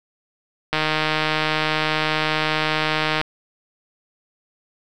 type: click train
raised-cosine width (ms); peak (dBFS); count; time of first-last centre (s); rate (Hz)
0.3; -4; 386; 0.73-3.214; 155
effects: none